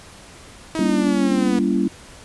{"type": "linear sweep", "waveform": "sawtooth", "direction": "down", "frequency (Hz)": [321.2, 241.9], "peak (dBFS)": -19, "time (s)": [0.75, 1.59], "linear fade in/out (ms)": 0}
{"type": "chord", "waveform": "sine", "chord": "G diminished seventh", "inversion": "none", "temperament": "just", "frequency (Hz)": [196, 235.2, 282.2, 338.7], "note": ["G3", "Bb3", "Db4", "Fb4"], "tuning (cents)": [0, 16, 31, 47], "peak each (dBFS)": [-21, -22, -22, -23], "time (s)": [0.79, 1.88], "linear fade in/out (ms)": 2}
{"effects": ["pink hiss -43 dBFS RMS until 2.24 s", "resampled to 24000 Hz"]}